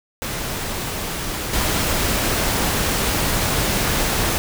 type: noise with level steps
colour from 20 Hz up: pink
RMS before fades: -26 / -20 dBFS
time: 0.22-4.38 s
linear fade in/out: 0 ms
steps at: 1.53 s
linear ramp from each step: 5 ms
effects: none